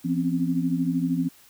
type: tone cluster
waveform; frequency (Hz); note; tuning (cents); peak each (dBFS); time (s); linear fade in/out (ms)
sine; 169.6 / 255.7 / 268.6; E3 / C4 / C4; +50 / -40 / +46; -26; 0.04-1.29; 20
effects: white hiss -54 dBFS RMS until 1.49 s